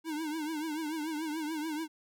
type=tone with vibrato; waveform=square; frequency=311.1 Hz; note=D#4; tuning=in tune; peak=-34 dBFS; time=0.04-1.88 s; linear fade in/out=50 ms; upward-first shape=triangle; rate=6.9 Hz; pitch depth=110 cents each way; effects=none